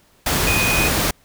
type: tone in noise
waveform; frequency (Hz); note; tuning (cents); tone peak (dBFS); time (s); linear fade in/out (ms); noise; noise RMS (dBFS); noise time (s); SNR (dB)
sine; 2489; D#7; 0; -19; 0.47-0.88; 5; pink; -19; 0.26-1.11; -3
effects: pink hiss -56 dBFS RMS until 1.24 s